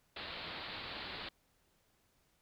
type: low-pass noise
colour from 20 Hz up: white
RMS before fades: -45 dBFS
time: 0.16-1.29 s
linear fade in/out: 5 ms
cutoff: 4500 Hz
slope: 96 dB/octave
effects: pink hiss -74 dBFS RMS until 2.41 s